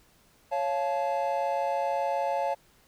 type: chord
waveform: triangle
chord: Db augmented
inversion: none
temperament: just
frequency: 554.4 / 693 / 866.2 Hz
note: Db5 / F5 / A5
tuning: 0 / -14 / -27 cents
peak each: -28 / -29 / -28 dBFS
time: 0.51-2.55 s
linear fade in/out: 20 ms
effects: pink hiss -62 dBFS RMS until 2.87 s